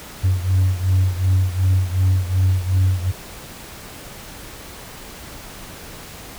sine beating tone pair, 92.5 / 95.2 Hz, F#2 / F#2, 0 / +50 cents, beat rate 2.7 Hz, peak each -15 / -18 dBFS, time 0.23-3.12 s, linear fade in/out 20 ms, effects tanh soft clip ceiling -10 dBFS + pink hiss -37 dBFS RMS until 6.38 s

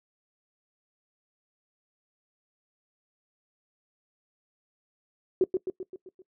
sine tone with echo, 371.2 Hz, F#4, 6 cents sharp, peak -17 dBFS, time 5.41-5.44 s, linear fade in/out 2 ms, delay 130 ms, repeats 6, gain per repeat -5 dB, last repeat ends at 6.22 s, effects noise-tail reverb RT60 0.1 s tail -20 dB re dry

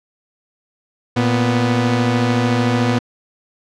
sawtooth tone pair together, 116.68 / 246.9 Hz, A#2 / B3, +2 / 0 cents, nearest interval octave + minor second, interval 1298 cents, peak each -13 dBFS, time 1.16-2.99 s, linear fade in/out 10 ms, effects low-pass 5000 Hz 12 dB/octave

